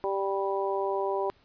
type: harmonic tone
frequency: 196 Hz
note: G3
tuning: in tune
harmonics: 2 / 3 / 4 / 5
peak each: -29 / -33 / -34 / -33 dBFS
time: 0.04-1.3 s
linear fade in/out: 0 ms
effects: pink hiss -63 dBFS RMS until 1.44 s + resampled to 11025 Hz